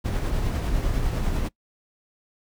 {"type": "noise with tremolo", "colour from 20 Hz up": "brown", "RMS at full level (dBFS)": -23, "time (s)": [0.04, 1.49], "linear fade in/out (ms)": 20, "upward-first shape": "triangle", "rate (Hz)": 10, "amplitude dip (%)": 35, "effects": ["noise-tail reverb RT60 0.1 s tail -22 dB re dry"]}